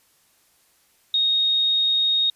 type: tone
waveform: sine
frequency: 3729 Hz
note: A#7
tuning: in tune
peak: -17 dBFS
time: 1.14-2.3 s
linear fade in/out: 2 ms
effects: white hiss -61 dBFS RMS until 2.35 s + resampled to 32000 Hz